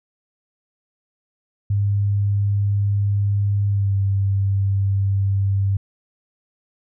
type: tone with pitch glide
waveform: sine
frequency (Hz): 101.1 to 98.34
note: G#2 to G2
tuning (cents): -46 to +6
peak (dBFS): -16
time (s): 1.7-5.77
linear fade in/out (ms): 5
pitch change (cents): -48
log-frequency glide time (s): 3.69-3.94
effects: none